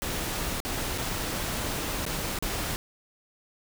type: noise with dropouts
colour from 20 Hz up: pink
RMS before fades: -31 dBFS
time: 0.02-2.76 s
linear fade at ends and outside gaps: 0 ms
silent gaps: 0.603-0.65 / 0.977-0.982 / 2.053-2.064 / 2.388-2.425 s
effects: none